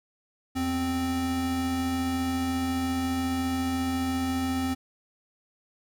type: tone pair together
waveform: square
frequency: 82.4 / 261.6 Hz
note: E2 / C4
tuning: 0 / 0 cents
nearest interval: octave + minor sixth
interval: 2000 cents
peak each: -35 / -27 dBFS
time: 0.55-4.75 s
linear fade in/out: 20 ms
effects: none

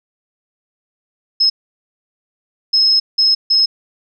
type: tone bursts at uneven times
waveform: sine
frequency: 5170 Hz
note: E8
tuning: 34 cents flat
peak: -9 dBFS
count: 4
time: 1.4-1.5 / 2.73-3 / 3.18-3.35 / 3.5-3.66 s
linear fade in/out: 10 ms
effects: none

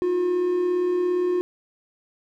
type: tone pair together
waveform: triangle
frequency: 321.5 / 358.9 Hz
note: E4 / F4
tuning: -43 / +47 cents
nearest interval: major second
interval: 190 cents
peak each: -30 / -18 dBFS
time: 0.02-1.41 s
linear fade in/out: 0 ms
effects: none

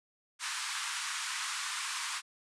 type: band-pass noise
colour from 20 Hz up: pink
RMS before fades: -37 dBFS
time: 0.39-2.22 s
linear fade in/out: 50 ms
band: 1000 to 9800 Hz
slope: 48 dB/octave
effects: none

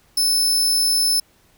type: tone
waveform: sawtooth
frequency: 5260 Hz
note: E8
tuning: 5 cents flat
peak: -13 dBFS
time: 0.17-1.2 s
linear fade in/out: 5 ms
effects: pink hiss -57 dBFS RMS until 1.57 s

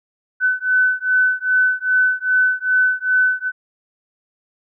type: beating tone pair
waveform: sine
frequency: 1507 / 1509.5 Hz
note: F#6 / F#6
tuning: +31 / +34 cents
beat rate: 2.5 Hz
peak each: -17 dBFS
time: 0.4-3.52 s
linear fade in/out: 50 ms
effects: none

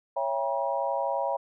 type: chord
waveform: sine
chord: C# diminished seventh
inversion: none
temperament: just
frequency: 554.4 / 665.2 / 798.3 / 957.9 Hz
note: C#5 / E5 / G5 / Bb5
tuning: 0 / +16 / +31 / +47 cents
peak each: -30 / -32 / -32 / -31 dBFS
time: 0.16-1.37 s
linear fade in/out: 10 ms
effects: none

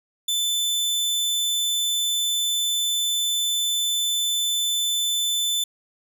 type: tone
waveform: sawtooth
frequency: 3520 Hz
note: A7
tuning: in tune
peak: -18 dBFS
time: 0.28-5.64 s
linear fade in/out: 5 ms
effects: none

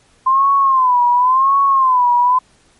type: tone with vibrato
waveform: sine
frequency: 1036 Hz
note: C6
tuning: 17 cents flat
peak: -9 dBFS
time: 0.26-2.39 s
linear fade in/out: 10 ms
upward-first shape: sine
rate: 0.93 Hz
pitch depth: 120 cents each way
effects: pink hiss -53 dBFS RMS until 2.79 s + MP3 48 kbps

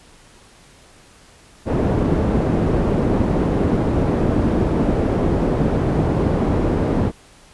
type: low-pass noise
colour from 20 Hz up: white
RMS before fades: -18 dBFS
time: 1.65-7.12 s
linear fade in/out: 50 ms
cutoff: 350 Hz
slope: 12 dB/octave
effects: pink hiss -48 dBFS RMS until 7.53 s + resampled to 24000 Hz

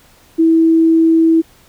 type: tone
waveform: sine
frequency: 326 Hz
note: E4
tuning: 19 cents flat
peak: -7 dBFS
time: 0.38-1.42 s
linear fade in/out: 20 ms
effects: pink hiss -48 dBFS RMS until 1.68 s

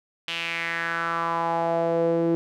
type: tone with band-pass filter sweep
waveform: sawtooth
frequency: 167.4 Hz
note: E3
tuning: 27 cents sharp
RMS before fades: -25 dBFS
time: 0.28-2.35 s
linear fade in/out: 0 ms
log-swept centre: 3000 to 370 Hz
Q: 3.8
effects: none

